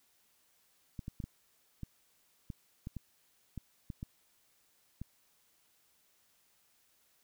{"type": "clicks", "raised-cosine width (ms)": 5, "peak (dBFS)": -28, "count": 12, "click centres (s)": [0.992, 1.081, 1.202, 1.24, 1.833, 2.502, 2.871, 2.967, 3.577, 3.902, 4.029, 5.016], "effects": ["white hiss -71 dBFS RMS until 7.23 s"]}